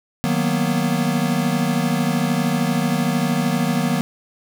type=chord; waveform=square; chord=B major seventh; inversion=first; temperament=equal with one note detuned; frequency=155.56 / 185 / 233.1 / 246.1 Hz; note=D#3 / F#3 / A#3 / B3; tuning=0 / 0 / 0 / -6 cents; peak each=-24 dBFS; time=0.24-4.01 s; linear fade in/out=0 ms; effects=none